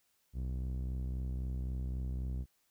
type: tone with low-pass filter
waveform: sawtooth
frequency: 63.8 Hz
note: C2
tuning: 43 cents flat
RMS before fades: -37 dBFS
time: 0.33-2.46 s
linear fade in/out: 50 ms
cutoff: 210 Hz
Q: 0.54
effects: white hiss -75 dBFS RMS until 2.7 s